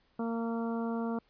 harmonic tone, 230 Hz, A#3, 23 cents flat, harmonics 1 / 2 / 3 / 4 / 5 / 6, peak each -32 / -38 / -42 / -44 / -46 / -48 dBFS, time 0.19-1.19 s, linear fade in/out 5 ms, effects pink hiss -70 dBFS RMS until 1.29 s + resampled to 11025 Hz

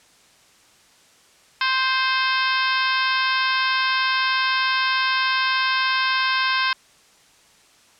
harmonic tone with a mistuned harmonic, 523.3 Hz, C5, in tune, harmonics 2 / 3 / 4 / 5 / 6 / 7 / 8 / 9 / 10, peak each -23 / -23 / -29 / -27 / -30 / -30 / -32 / -33 / -32 dBFS, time 1.61-6.73 s, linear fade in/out 2 ms, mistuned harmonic 5, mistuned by -20 cents, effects white hiss -54 dBFS RMS until 7.99 s + low-pass 8000 Hz 12 dB/octave

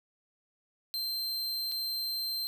45% pulse tone with dropouts, 4134 Hz, C8, 22 cents flat, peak -31 dBFS, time 0.94-2.47 s, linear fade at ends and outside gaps 0 ms, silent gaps 1.716-1.72 s, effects 12-bit

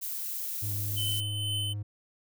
violet noise, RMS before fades -35 dBFS, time 0.01-1.21 s, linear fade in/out 20 ms
triangle tone with pitch glide, 102.2 to 103.33 Hz, G#2 to G#2, -27 to -8 cents, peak -30 dBFS, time 0.62-1.83 s, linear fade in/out 10 ms, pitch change +19 cents, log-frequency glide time 0.78-1.34 s
square tone with tremolo, 3047 Hz, G7, 50 cents flat, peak -30 dBFS, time 0.96-1.74 s, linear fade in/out 20 ms, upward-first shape triangle, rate 2.1 Hz, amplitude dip 50%
effects none

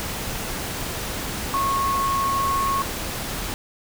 sine tone in noise, 1096 Hz, C#6, 20 cents flat, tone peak -20 dBFS, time 1.54-2.82 s, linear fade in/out 0 ms, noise pink, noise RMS -29 dBFS, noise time 0-3.54 s, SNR +6 dB, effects none

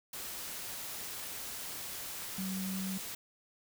sine tone in noise, 190 Hz, F#3, 46 cents sharp, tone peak -35 dBFS, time 2.38-2.98 s, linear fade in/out 5 ms, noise white, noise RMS -42 dBFS, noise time 0.13-3.15 s, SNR +4 dB, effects none

